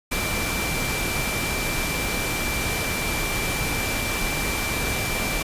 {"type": "tone in noise", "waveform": "sine", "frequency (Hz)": 2350, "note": "D7", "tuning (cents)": 1, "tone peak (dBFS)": -29, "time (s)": [0.11, 5.43], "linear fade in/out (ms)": 10, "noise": "pink", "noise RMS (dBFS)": -26, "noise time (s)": [0.11, 5.43], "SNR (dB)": -6, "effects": ["resampled to 32000 Hz"]}